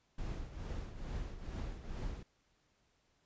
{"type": "noise with tremolo", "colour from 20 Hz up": "brown", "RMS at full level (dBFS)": -39, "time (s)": [0.18, 2.23], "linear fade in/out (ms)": 5, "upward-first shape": "triangle", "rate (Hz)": 2.3, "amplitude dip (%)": 70, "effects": ["pink hiss -75 dBFS RMS until 3.25 s", "resampled to 16000 Hz"]}